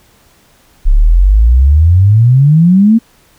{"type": "exponential sweep", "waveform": "sine", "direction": "up", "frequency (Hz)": [32.7, 233.7], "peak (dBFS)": -3, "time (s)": [0.85, 2.99], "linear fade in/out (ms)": 20, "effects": ["pink hiss -48 dBFS RMS until 3.38 s"]}